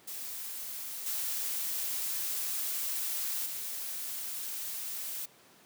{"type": "noise with level steps", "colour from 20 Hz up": "blue", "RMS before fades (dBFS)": [-40, -34, -38], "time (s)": [0.07, 5.26], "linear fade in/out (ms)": 10, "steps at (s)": [1.06, 3.46], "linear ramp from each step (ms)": 2, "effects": ["pink hiss -59 dBFS RMS until 5.65 s", "high-pass 200 Hz 12 dB/octave"]}